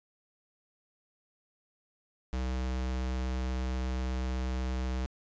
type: tone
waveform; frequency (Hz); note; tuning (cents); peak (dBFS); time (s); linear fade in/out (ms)
square; 63.7; C2; -46; -31; 2.33-5.06; 0
effects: resampled to 16000 Hz